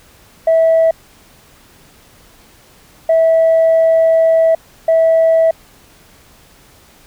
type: tone bursts at uneven times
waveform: sine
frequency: 652 Hz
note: E5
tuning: 19 cents flat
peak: -6 dBFS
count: 3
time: 0.47-0.91 / 3.09-4.55 / 4.88-5.51 s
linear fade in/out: 5 ms
effects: tanh soft clip ceiling -5 dBFS + pink hiss -46 dBFS RMS until 7.06 s